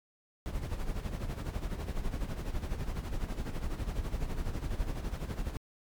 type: noise with tremolo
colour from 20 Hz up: brown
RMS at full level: -32 dBFS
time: 0.46-5.57 s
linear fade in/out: 0 ms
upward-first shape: sine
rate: 12 Hz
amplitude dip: 65%
effects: MP3 96 kbps